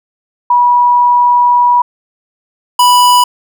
sine / square tone pair in turn, 972 / 985 Hz, B5 / B5, -28 / -5 cents, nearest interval unison, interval 23 cents, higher second, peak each -5 dBFS, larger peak neither, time 0.5-1.82 / 2.79-3.24 s, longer first, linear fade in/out 5 ms, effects none

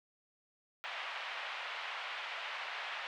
white band-pass noise, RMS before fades -42 dBFS, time 0.84-3.07 s, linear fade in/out 0 ms, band 660 to 3000 Hz, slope 24 dB/octave, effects none

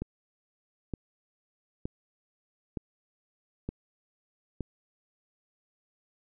click train, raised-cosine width 3 ms, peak -20 dBFS, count 6, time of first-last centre 0.02-4.607 s, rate 1.09 Hz, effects none

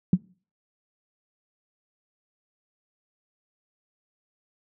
sine tone with exponential decay, 181.8 Hz, F#3, 30 cents flat, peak -11 dBFS, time 0.13-0.22 s, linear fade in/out 2 ms, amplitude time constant 18 ms, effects noise-tail reverb RT60 0.4 s tail -22 dB re dry + high-pass 80 Hz 12 dB/octave

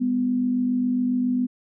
sine tone pair together, 202.5 / 249.8 Hz, G#3 / B3, -43 / +20 cents, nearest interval major third, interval 363 cents, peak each -29 / -20 dBFS, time 0-1.47 s, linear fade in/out 20 ms, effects none

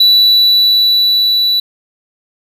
triangle tone with level ramp, 3951 Hz, B7, in tune, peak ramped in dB -3 to -8 dBFS, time 0-1.6 s, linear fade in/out 5 ms, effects none

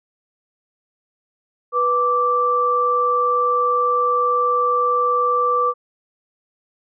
sine tone pair together, 491.6 / 1170.2 Hz, B4 / D6, -8 / -7 cents, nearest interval octave + minor third, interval 1501 cents, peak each -21 / -16 dBFS, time 1.72-5.74 s, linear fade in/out 50 ms, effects none

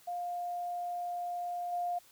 sine tone with level steps, 705 Hz, F5, 16 cents sharp, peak -34 / -31 dBFS, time 0.07-1.99 s, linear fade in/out 10 ms, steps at 1.72 s, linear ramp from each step 10 ms, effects white hiss -61 dBFS RMS until 2.11 s

